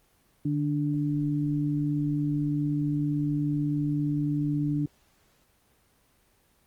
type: tone pair together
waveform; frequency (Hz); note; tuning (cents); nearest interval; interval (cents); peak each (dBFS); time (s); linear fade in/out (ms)
sine; 148.3 / 292.6; D3 / D4; +17 / -6; octave; 1177; -27; 0.45-4.86; 5
effects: pink hiss -65 dBFS RMS until 6.66 s + Opus 24 kbps